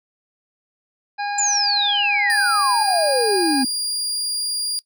harmonic tone, 817 Hz, G#5, 29 cents flat, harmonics 1 / 2 / 3 / 5 / 6, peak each -23 / -29 / -33 / -37 / -39 dBFS, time 1.18-3.64 s, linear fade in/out 20 ms
sine exponential sweep, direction down, 7330 to 249 Hz, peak -17 dBFS, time 1.38-3.65 s, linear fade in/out 5 ms
30% pulse tone, 4812 Hz, D8, 41 cents sharp, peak -18 dBFS, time 2.3-4.79 s, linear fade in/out 0 ms
effects noise-tail reverb RT60 0.1 s tail -22 dB re dry

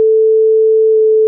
sine tone with pitch glide, 440 to 436.5 Hz, A4 to A4, 0 to -14 cents, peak -6 dBFS, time 0-1.27 s, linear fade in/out 0 ms, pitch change -14 cents, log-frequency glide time 0.92-0.97 s, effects none

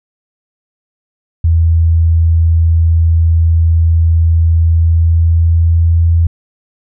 sine tone with pitch glide, 82.41 to 83.61 Hz, E2 to E2, 0 to +25 cents, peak -6 dBFS, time 1.44-6.27 s, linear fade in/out 5 ms, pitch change +25 cents, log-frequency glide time 4.65-6.11 s, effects none

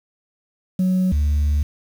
sine tone pair in turn, 185 / 73.42 Hz, F#3 / D2, 0 / 0 cents, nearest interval octave + major third, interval 1600 cents, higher first, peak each -13 dBFS, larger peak neither, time 0.79-1.12 / 1.12-1.63 s, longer second, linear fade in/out 5 ms, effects tanh soft clip ceiling -14 dBFS + 7-bit

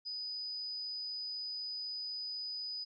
sine tone, 4978 Hz, D#8, in tune, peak -38 dBFS, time 0.05-2.85 s, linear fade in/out 20 ms, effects none

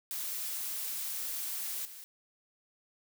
blue noise with level steps, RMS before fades -37 / -48 dBFS, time 0.11-2.04 s, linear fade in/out 0 ms, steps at 1.85 s, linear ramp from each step 2 ms, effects none

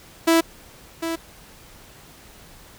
sawtooth tone with echo, 329.6 Hz, E4, in tune, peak -10 dBFS, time 0.27-0.41 s, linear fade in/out 10 ms, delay 750 ms, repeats 1, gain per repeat -10 dB, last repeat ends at 1.16 s, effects pink hiss -47 dBFS RMS until 2.78 s

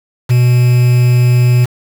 triangle tone with quantisation, 123.1 Hz, B2, 5 cents flat, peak -4 dBFS, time 0.29-1.66 s, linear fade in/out 20 ms, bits 4, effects none

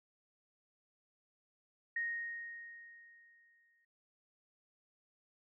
sine tone with exponential decay, 1864.7 Hz, A#6, in tune, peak -33 dBFS, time 1.96-3.85 s, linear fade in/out 5 ms, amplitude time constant 410 ms, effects none

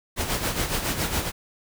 pink noise with tremolo, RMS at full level -24 dBFS, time 0.16-1.32 s, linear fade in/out 50 ms, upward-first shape sine, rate 7.2 Hz, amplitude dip 60%, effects none

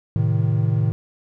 triangle chord, A diminished, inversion none, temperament equal, 110 / 130.81 / 155.56 Hz, A2 / C3 / Eb3, 0 / 0 / 0 cents, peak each -17 / -22 / -20 dBFS, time 0.16-0.92 s, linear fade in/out 0 ms, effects none

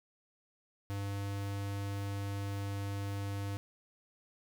square tone, 99.9 Hz, G2, 33 cents sharp, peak -36 dBFS, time 0.9-3.57 s, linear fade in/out 0 ms, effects none

